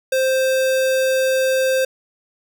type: tone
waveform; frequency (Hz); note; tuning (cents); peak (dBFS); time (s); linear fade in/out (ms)
square; 524; C5; +2; -16; 0.12-1.85; 5
effects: none